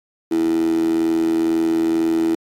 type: tone with high-pass filter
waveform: 15% pulse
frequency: 82.1 Hz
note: E2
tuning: 6 cents flat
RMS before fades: -18 dBFS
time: 0.31-2.35 s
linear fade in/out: 5 ms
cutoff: 330 Hz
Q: 9.1
effects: AAC 64 kbps